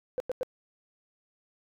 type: tone bursts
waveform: sine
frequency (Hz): 508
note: B4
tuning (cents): +49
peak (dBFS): -26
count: 3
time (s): 0.18-0.431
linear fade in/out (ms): 0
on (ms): 21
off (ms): 94
effects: tanh soft clip ceiling -23 dBFS